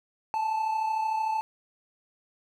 triangle tone pair together, 846.7 / 880 Hz, G#5 / A5, +33 / 0 cents, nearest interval minor second, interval 67 cents, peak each -33 / -24 dBFS, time 0.34-1.41 s, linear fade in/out 0 ms, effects none

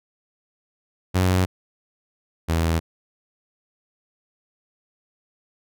sawtooth tone pair in turn, 92.2 / 82.14 Hz, F#2 / E2, -6 / -6 cents, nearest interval major second, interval 200 cents, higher first, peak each -13 / -15 dBFS, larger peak first, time 1.14-1.46 / 2.48-2.8 s, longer neither, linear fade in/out 20 ms, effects none

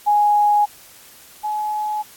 sine tone pair in turn, 830.6 / 847.6 Hz, G#5 / G#5, 0 / +35 cents, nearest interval unison, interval 35 cents, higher second, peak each -12 / -20 dBFS, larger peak first, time 0.06-0.66 / 1.43-2.03 s, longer neither, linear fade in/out 20 ms, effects white hiss -45 dBFS RMS until 2.16 s + AAC 64 kbps

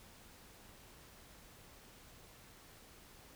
silence, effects pink hiss -59 dBFS RMS until 3.35 s

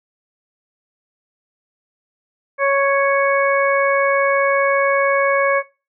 harmonic tone, 554.4 Hz, C#5, in tune, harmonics 1 / 2 / 3 / 4, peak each -16 / -19 / -21 / -22 dBFS, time 2.58-5.63 s, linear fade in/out 50 ms, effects noise-tail reverb RT60 0.3 s tail -19 dB re dry

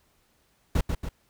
brown noise with echo, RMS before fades -22 dBFS, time 0.75-0.81 s, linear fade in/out 5 ms, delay 140 ms, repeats 2, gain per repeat -5 dB, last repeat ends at 1.09 s, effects pink hiss -67 dBFS RMS until 1.29 s

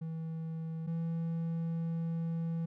triangle tone pair in turn, 162 / 165.5 Hz, E3 / E3, -30 / +7 cents, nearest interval unison, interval 37 cents, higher second, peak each -34 / -30 dBFS, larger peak second, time 0.01-0.87 / 0.87-2.66 s, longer second, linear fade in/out 10 ms, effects none

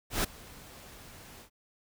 pink noise with ADSR envelope, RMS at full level -27 dBFS, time 0.1-1.5 s, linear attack 140 ms, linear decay 9 ms, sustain -23 dB, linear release 90 ms, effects none

